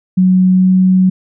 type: tone with pitch glide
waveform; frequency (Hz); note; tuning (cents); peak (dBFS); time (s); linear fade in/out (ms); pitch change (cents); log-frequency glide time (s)
sine; 185 to 186.07; F#3 to F#3; 0 to +10; -6; 0.17-1.1; 10; +10; 0.52-0.7
effects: none